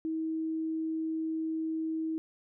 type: tone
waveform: sine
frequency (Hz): 320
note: D#4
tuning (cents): +49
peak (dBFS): -30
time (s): 0.05-2.18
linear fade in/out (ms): 0
effects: none